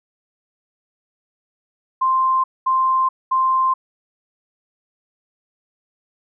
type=tone bursts; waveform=sine; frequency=1046.5 Hz; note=C6; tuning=in tune; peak=-14 dBFS; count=3; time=2.01-3.74 s; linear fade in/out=10 ms; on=430 ms; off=220 ms; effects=none